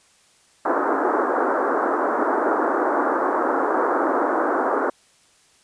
pink band-pass noise, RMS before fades -21 dBFS, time 0.65-4.9 s, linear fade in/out 5 ms, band 280 to 1500 Hz, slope 48 dB/octave, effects white hiss -57 dBFS RMS until 5.63 s + resampled to 22050 Hz

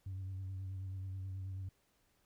sine tone with vibrato, 95 Hz, F#2, 46 cents sharp, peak -38 dBFS, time 0.06-1.69 s, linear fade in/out 5 ms, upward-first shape triangle, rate 9.3 Hz, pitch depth 37 cents each way, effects tanh soft clip ceiling -38 dBFS + pink hiss -75 dBFS RMS until 2.25 s

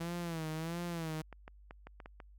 sawtooth tone with vibrato, 165.1 Hz, E3, 3 cents sharp, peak -33 dBFS, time 0-1.22 s, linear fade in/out 10 ms, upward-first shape sine, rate 1.5 Hz, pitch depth 92 cents each way
clicks, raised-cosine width 0.5 ms, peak -33 dBFS, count 7, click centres 1.327 / 1.479 / 1.709 / 1.87 / 2.002 / 2.059 / 2.202 s
effects added 50 Hz sine -55 dBFS peak until 2.38 s

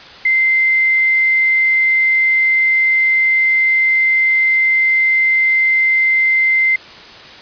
sine tone, 2080 Hz, C7, 11 cents flat, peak -10 dBFS, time 0.25-6.76 s, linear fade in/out 5 ms, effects white hiss -36 dBFS RMS until 7.41 s + resampled to 11025 Hz

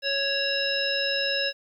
harmonic tone with a mistuned harmonic, 554 Hz, C#5, 1 cent flat, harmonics 1 / 3 / 5 / 7 / 9, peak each -30 / -30 / -30 / -30 / -30 dBFS, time 0.02-1.53 s, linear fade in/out 50 ms, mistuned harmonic 9, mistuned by +68 cents, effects 10-bit

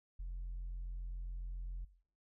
sine tone, 43.65 Hz, F1, in tune, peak -38 dBFS, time 0.19-1.85 s, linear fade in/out 10 ms, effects noise-tail reverb RT60 0.5 s tail -17 dB re dry + tanh soft clip ceiling -38 dBFS

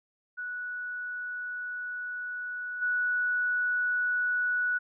sine tone with level steps, 1473 Hz, F#6, 8 cents flat, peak -33 / -25 dBFS, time 0.37-4.79 s, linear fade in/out 20 ms, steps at 2.81 s, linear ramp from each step 20 ms, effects none

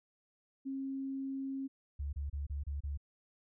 sine tone, 270 Hz, C#4, 45 cents flat, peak -36 dBFS, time 0.65-1.68 s, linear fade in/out 20 ms
sine tone bursts, 71.3 Hz, C#2, 49 cents sharp, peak -35 dBFS, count 6, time 1.99-2.975 s, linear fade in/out 10 ms, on 140 ms, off 29 ms
effects none

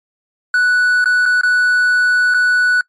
triangle tone with dropouts, 1480 Hz, F#6, in tune, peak -8 dBFS, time 0.54-2.81 s, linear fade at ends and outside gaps 2 ms, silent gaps 1.043-1.057 / 1.256-1.26 / 1.412-1.433 / 2.34-2.344 s, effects noise-tail reverb RT60 0.1 s tail -24 dB re dry + MP3 48 kbps

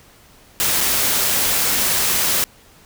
white noise with dropouts, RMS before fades -18 dBFS, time 0.6-2.44 s, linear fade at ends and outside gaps 0 ms, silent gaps 0.806-0.81 s, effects pink hiss -49 dBFS RMS until 2.85 s

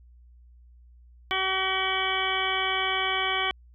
harmonic tone with a mistuned harmonic, 380 Hz, F#4, 46 cents sharp, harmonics 1 / 2 / 3 / 4 / 5 / 6 / 8 / 9, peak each -35 / -32 / -31 / -35 / -34 / -30 / -31 / -34 dBFS, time 1.31-3.51 s, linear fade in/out 0 ms, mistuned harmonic 9, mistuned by -35 cents, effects added 60 Hz sine -50 dBFS peak until 3.74 s

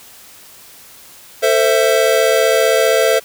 square chord, A minor, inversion none, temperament equal with one note detuned, 447.9 / 523.3 / 659.3 Hz, A4 / C5 / E5, +31 / 0 / 0 cents, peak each -16 dBFS, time 1.42-3.2 s, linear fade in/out 20 ms, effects white hiss -41 dBFS RMS until 3.24 s

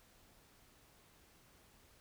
silence, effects pink hiss -66 dBFS RMS until 2 s

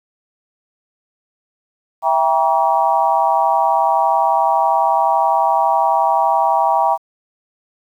sine chord, E diminished seventh, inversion none, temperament just, 659.3 / 791.1 / 949.3 / 1139.2 Hz, E5 / G5 / Bb5 / Db6, 0 / +16 / +31 / +47 cents, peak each -19 / -16 / -16 / -22 dBFS, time 2.02-6.98 s, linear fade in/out 50 ms, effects 8-bit

